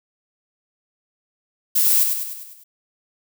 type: noise with echo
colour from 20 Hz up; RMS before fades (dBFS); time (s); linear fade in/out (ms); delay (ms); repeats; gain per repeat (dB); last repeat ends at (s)
violet; -17; 1.75-2.04; 10; 100; 6; -5; 2.64
effects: none